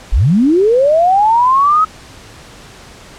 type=linear sweep; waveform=sine; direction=up; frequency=30.87 to 1289 Hz; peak=-7 dBFS; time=0.12-1.85 s; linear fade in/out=10 ms; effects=pink hiss -37 dBFS RMS until 3.18 s + low-pass 8000 Hz 12 dB/octave